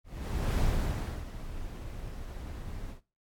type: noise with ADSR envelope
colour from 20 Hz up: brown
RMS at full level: -26 dBFS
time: 0.04-3.01 s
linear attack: 550 ms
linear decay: 650 ms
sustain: -14 dB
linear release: 120 ms
effects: noise-tail reverb RT60 0.3 s tail -18 dB re dry + AAC 64 kbps